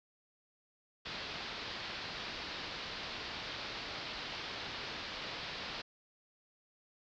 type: low-pass noise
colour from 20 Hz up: white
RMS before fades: -43 dBFS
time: 1.05-5.82 s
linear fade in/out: 10 ms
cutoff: 4800 Hz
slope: 48 dB/octave
effects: none